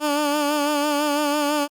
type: tone with vibrato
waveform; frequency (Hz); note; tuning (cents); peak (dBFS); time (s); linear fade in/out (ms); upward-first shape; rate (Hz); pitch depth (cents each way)
15% pulse; 293.7; D4; 0; -13; 0-1.68; 50; sine; 6; 45
effects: Opus 48 kbps